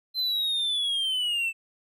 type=linear sweep; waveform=triangle; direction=down; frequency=4103 to 2637 Hz; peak=-23 dBFS; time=0.14-1.53 s; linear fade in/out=50 ms; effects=none